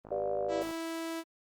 click train, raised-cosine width 1 ms, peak -32 dBFS, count 36, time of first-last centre 0.05-0.71 s, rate 53 Hz
sine chord, G dominant seventh, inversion none, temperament just, 392 / 490 / 588 / 705.6 Hz, G4 / B4 / D5 / F5, 0 / -14 / +2 / +18 cents, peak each -37 / -37 / -33 / -38 dBFS, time 0.11-0.63 s, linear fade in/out 5 ms
sawtooth tone, 328.3 Hz, E4, 7 cents flat, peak -31 dBFS, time 0.48-1.24 s, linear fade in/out 50 ms
effects Opus 24 kbps

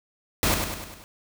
pink noise with echo, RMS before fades -22 dBFS, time 0.43-0.54 s, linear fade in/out 0 ms, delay 100 ms, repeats 5, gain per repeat -5 dB, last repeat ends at 1.04 s, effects none

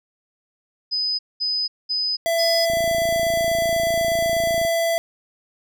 sine tone bursts, 5010 Hz, D#8, 11 cents sharp, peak -20 dBFS, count 4, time 0.91-2.66 s, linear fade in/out 20 ms, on 280 ms, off 210 ms
square tone, 668 Hz, E5, 23 cents sharp, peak -19 dBFS, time 2.26-4.98 s, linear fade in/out 0 ms
click train, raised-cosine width 3 ms, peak -21 dBFS, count 56, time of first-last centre 2.7-4.65 s, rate 28.2 Hz
effects none

